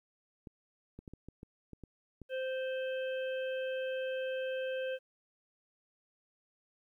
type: clicks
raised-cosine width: 3 ms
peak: -34 dBFS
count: 9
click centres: 0.472 / 0.99 / 1.078 / 1.136 / 1.286 / 1.431 / 1.733 / 1.837 / 2.217 s
type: harmonic tone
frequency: 521 Hz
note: C5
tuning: 7 cents flat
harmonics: 1 / 3 / 5 / 6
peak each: -34 / -44 / -48 / -50 dBFS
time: 2.29-4.99 s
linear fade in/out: 50 ms
effects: 12-bit